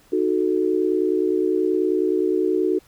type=chord; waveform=sine; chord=D# diminished; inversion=none; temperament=equal; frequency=311.1 / 370 / 440 Hz; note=D#4 / F#4 / A4; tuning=0 / 0 / 0 cents; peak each=-23 / -20 / -24 dBFS; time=0.12-2.79 s; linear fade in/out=10 ms; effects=pink hiss -55 dBFS RMS until 2.87 s